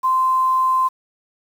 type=tone; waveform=sine; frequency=1039 Hz; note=C6; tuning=12 cents flat; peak=-14 dBFS; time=0.03-0.89 s; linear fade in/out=20 ms; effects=7-bit